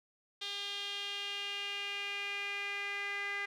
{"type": "tone with band-pass filter sweep", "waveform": "sawtooth", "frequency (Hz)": 402.9, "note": "G4", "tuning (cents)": 48, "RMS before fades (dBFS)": -39, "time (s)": [0.41, 3.46], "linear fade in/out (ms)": 10, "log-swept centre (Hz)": [3500, 2000], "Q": 4.4, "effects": []}